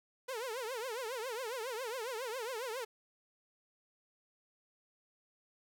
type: tone with vibrato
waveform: sawtooth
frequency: 480.2 Hz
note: B4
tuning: 49 cents flat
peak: -34 dBFS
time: 0.28-2.85 s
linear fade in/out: 10 ms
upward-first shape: triangle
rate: 7.3 Hz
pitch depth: 230 cents each way
effects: none

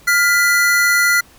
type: tone pair together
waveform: square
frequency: 1407 / 1989.8 Hz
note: F6 / B6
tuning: +12 / +12 cents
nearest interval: tritone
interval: 600 cents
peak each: -15 dBFS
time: 0.07-1.21 s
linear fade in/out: 10 ms
effects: pink hiss -47 dBFS RMS until 1.38 s

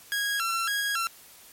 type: tone with vibrato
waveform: sawtooth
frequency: 1492 Hz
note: F#6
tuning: 14 cents sharp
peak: -22 dBFS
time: 0.12-1.07 s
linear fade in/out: 0 ms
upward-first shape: square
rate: 1.8 Hz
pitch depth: 170 cents each way
effects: white hiss -51 dBFS RMS until 1.52 s + MP3 64 kbps

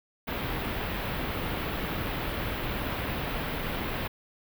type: band-stop noise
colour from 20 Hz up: pink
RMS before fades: -32 dBFS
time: 0.27-4.08 s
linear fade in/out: 10 ms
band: 3500 to 15000 Hz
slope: 24 dB/octave
effects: none

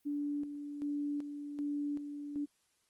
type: tone with tremolo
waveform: sine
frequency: 290.1 Hz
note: D4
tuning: 21 cents flat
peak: -33 dBFS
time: 0.05-2.46 s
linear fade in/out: 20 ms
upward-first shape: square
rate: 1.3 Hz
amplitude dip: 55%
effects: white hiss -75 dBFS RMS until 2.89 s + Opus 24 kbps

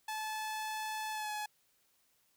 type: tone with pitch glide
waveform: sawtooth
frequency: 866 to 845.7 Hz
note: A5 to G#5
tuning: -28 to +31 cents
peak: -33 dBFS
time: 0.08-1.46 s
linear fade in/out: 5 ms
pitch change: -41 cents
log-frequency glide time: 1.12-1.31 s
effects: white hiss -73 dBFS RMS until 2.36 s

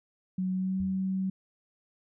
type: tone with pitch glide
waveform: sine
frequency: 185.8 to 189.7 Hz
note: F#3 to F#3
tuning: +7 to +43 cents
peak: -27 dBFS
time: 0.38-1.3 s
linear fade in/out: 5 ms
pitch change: +36 cents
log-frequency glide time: 0.52-0.79 s
type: tone with exponential decay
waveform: sine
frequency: 84.4 Hz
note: E2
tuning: 41 cents sharp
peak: -35 dBFS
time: 0.8-1.15 s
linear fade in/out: 0 ms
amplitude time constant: 76 ms
effects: none

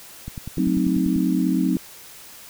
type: click train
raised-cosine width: 5 ms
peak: -19 dBFS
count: 10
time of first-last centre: 0.28-1.162 s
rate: 10.2 Hz
type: chord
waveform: sine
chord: F# diminished seventh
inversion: none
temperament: equal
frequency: 185 / 220 / 261.6 / 311.1 Hz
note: F#3 / A3 / C4 / Eb4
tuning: 0 / 0 / 0 / 0 cents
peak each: -22 / -28 / -22 / -23 dBFS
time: 0.58-1.77 s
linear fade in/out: 2 ms
effects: white hiss -43 dBFS RMS until 2.49 s

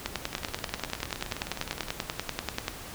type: two click trains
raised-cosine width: 0.2 ms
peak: -18 / -11 dBFS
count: 31 / 28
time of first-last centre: 0.33-1.884 / 0.06-2.681 s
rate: 19.3 / 10.3 Hz
effects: pink hiss -42 dBFS RMS until 2.94 s

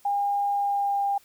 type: tone with pitch glide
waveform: sine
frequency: 808 to 800.6 Hz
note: G#5 to G5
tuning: -48 to +36 cents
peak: -22 dBFS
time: 0.05-1.18 s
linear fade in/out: 5 ms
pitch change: -16 cents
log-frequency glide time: 0.51-1.06 s
effects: white hiss -58 dBFS RMS until 1.24 s

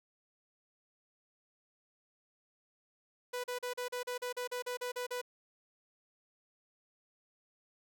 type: tone bursts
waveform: sawtooth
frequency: 494 Hz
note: B4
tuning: in tune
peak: -32 dBFS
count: 13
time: 3.33-5.216 s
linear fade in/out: 10 ms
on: 110 ms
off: 38 ms
effects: none

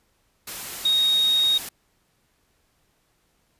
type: tone in noise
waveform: sine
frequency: 3745 Hz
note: A#7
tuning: 7 cents sharp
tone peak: -17 dBFS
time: 0.85-1.58 s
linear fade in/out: 5 ms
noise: white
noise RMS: -34 dBFS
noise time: 0.47-1.69 s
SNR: +14 dB
effects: pink hiss -67 dBFS RMS until 3.59 s + resampled to 32000 Hz

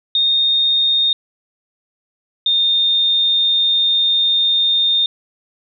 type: tone pair in turn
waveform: sine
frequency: 3682 / 3646 Hz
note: A#7 / A#7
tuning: -22 / -39 cents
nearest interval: unison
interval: 17 cents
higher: first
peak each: -12 dBFS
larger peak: neither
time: 0.15-1.13 / 2.46-5.06 s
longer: second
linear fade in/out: 2 ms
effects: none

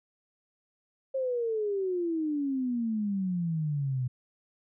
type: exponential sweep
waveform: sine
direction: down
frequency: 540 to 123.47 Hz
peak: -27 dBFS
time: 1.14-4.08 s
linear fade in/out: 10 ms
effects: none

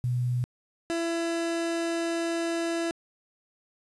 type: tone pair in turn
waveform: sine / 30% pulse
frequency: 123.47 / 334.8 Hz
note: B2 / E4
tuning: 0 / +27 cents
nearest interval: octave + perfect fourth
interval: 1727 cents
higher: second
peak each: -24 dBFS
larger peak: neither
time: 0.04-0.44 / 0.9-2.91 s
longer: second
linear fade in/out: 0 ms
effects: resampled to 24000 Hz + 9-bit

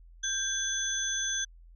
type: tone cluster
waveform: sine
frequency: 1579 / 3402 / 6160 Hz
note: G6 / G#7 / G8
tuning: +12 / +41 / -31 cents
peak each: -35 / -34 / -31 dBFS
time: 0.23-1.45 s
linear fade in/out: 10 ms
effects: added 42 Hz sine -50 dBFS peak until 1.75 s

